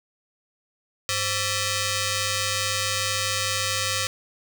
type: ring-modulated tone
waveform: 5% pulse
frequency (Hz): 622.3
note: D#5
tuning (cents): 0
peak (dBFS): -9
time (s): 1.09-4.07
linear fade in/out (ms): 0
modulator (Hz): 720
effects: none